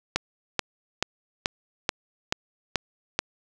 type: click train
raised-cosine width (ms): 0.2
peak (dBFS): -5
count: 8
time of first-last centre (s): 0.16-3.19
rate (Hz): 2.31
effects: none